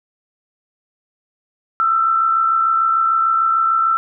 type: tone pair together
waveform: sine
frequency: 1271 / 1337.7 Hz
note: D#6 / E6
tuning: +36 / +25 cents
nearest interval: minor second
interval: 89 cents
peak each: -24 / -13 dBFS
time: 1.8-3.97 s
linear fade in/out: 0 ms
effects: none